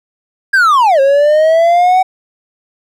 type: linear two-way sweep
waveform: triangle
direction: down then up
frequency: 1637 to 536 to 756 Hz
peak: -4 dBFS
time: 0.53-2.03 s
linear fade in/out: 10 ms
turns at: 1 s
effects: none